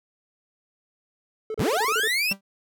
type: tone bursts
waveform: triangle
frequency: 436.8 Hz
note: A4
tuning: 13 cents flat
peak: -25 dBFS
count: 8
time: 1.5-2.076 s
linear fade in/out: 2 ms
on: 44 ms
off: 32 ms
type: linear sweep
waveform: 30% pulse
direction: up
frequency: 61.74 to 2748 Hz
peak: -19 dBFS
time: 1.59-2.33 s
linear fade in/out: 5 ms
type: tone with exponential decay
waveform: 45% pulse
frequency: 196 Hz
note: G3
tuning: in tune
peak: -26 dBFS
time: 2.31-2.41 s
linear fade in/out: 5 ms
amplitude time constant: 20 ms
effects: none